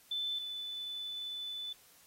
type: tone pair in turn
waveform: sine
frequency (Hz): 3520 / 3498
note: A7 / A7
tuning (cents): 0 / -11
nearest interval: unison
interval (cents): 11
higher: first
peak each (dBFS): -33 / -38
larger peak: first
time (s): 0.11-0.39 / 0.39-1.73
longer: second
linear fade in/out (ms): 5
effects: white hiss -62 dBFS RMS until 2.06 s + AAC 48 kbps